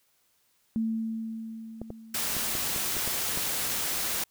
sine tone with exponential decay, 223.7 Hz, A3, 29 cents sharp, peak -24 dBFS, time 0.76-3.29 s, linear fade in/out 0 ms, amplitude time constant 550 ms
clicks, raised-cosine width 2 ms, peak -23 dBFS, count 8, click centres 1.816 / 1.904 / 2.367 / 2.552 / 2.762 / 2.967 / 3.076 / 3.374 s
white noise, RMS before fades -30 dBFS, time 2.14-4.24 s, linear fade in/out 5 ms
effects white hiss -69 dBFS RMS until 4.3 s

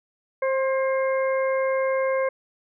harmonic tone with a mistuned harmonic, 530 Hz, C5, 22 cents sharp, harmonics 1 / 2 / 3 / 4, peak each -21 / -30 / -35 / -33 dBFS, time 0.42-2.29 s, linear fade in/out 5 ms, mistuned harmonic 3, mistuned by +20 cents, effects none

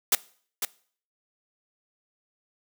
white noise with echo, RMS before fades -20 dBFS, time 0.12-0.15 s, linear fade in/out 2 ms, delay 500 ms, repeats 1, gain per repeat -8 dB, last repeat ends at 0.65 s, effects noise-tail reverb RT60 0.5 s tail -21 dB re dry + high-pass 200 Hz 12 dB/octave

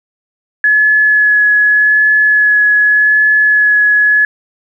sine tone with vibrato, 1700 Hz, G#6, 40 cents sharp, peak -6 dBFS, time 0.64-4.25 s, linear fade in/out 2 ms, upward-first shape sine, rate 0.85 Hz, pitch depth 12 cents each way, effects 8-bit

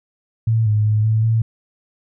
sine tone with pitch steps, 112.7 / 106.2 / 107.1 / 110.1 / 112.8 Hz, A2 / G#2 / A2 / A2 / A2, +42 / +39 / -46 / +2 / +44 cents, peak -13 dBFS, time 0.47-1.42 s, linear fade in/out 5 ms, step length 190 ms, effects none

